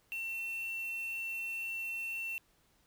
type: tone with quantisation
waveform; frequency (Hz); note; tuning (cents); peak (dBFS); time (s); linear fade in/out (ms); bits
sine; 2701; E7; +42; -36; 0.12-2.38; 0; 8
effects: pink hiss -70 dBFS RMS until 2.86 s